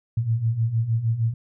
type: beating tone pair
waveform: sine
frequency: 110 / 116.5 Hz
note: A2 / A#2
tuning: 0 / -1 cents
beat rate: 6.5 Hz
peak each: -26 / -21 dBFS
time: 0.17-1.34 s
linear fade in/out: 5 ms
effects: none